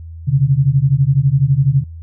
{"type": "beating tone pair", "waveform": "sine", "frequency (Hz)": [130.81, 142.81], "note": ["C3", "D3"], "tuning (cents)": [0, -48], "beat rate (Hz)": 12, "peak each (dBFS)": -13, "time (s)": [0.27, 1.84], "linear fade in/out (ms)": 20, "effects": ["added 82 Hz sine -29 dBFS peak until 2.02 s"]}